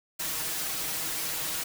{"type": "noise with comb filter", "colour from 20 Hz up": "white", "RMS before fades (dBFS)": -32, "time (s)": [0.19, 1.64], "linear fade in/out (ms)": 10, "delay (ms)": 6.3, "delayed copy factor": 0.85, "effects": []}